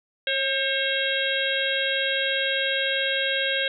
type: harmonic tone with a mistuned harmonic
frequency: 543 Hz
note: C#5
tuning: 36 cents flat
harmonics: 1 / 3 / 4 / 5 / 6 / 7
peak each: -29 / -27 / -32 / -31 / -28 / -30 dBFS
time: 0.27-3.68 s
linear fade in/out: 2 ms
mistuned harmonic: 3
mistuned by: -33 cents
effects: none